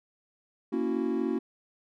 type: chord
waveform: triangle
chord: F# dominant seventh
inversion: first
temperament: equal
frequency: 233.1 / 277.2 / 329.6 / 370 Hz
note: A#3 / C#4 / E4 / F#4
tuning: 0 / 0 / 0 / 0 cents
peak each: -30 dBFS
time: 0.72-1.39 s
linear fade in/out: 10 ms
effects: none